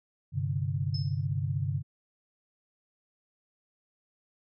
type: chord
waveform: sine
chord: G suspended fourth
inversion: none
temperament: equal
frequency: 98 / 130.81 / 146.83 Hz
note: G2 / C3 / D3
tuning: 0 / 0 / 0 cents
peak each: -32 dBFS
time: 0.32-1.83 s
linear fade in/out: 50 ms
type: tone with exponential decay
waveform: sine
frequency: 5210 Hz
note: E8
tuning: 21 cents flat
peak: -35 dBFS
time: 0.94-1.26 s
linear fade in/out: 5 ms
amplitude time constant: 68 ms
effects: none